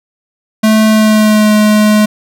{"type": "tone with pitch glide", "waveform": "square", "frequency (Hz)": [217.6, 212.1], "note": ["A3", "G#3"], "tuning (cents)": [-19, 37], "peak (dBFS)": -6, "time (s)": [0.63, 2.06], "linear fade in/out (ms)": 10, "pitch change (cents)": -44, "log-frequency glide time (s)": [0.87, 1.53], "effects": []}